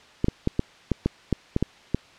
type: clicks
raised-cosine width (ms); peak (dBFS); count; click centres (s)
3; -8; 10; 0.244 / 0.284 / 0.474 / 0.594 / 0.917 / 1.06 / 1.327 / 1.564 / 1.626 / 1.946
effects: white hiss -51 dBFS RMS until 2.18 s + low-pass 4000 Hz 12 dB/octave